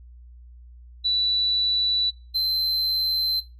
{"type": "tone pair in turn", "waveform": ["sine", "triangle"], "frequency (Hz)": [3956, 4091], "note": ["B7", "C8"], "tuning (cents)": [2, -40], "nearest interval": "minor second", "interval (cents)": 58, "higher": "second", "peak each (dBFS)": -19, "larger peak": "neither", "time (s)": [[1.04, 2.11], [2.34, 3.41]], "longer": "neither", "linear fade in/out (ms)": 20, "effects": ["noise-tail reverb RT60 0.3 s tail -20 dB re dry", "added 60 Hz sine -43 dBFS peak until 3.59 s"]}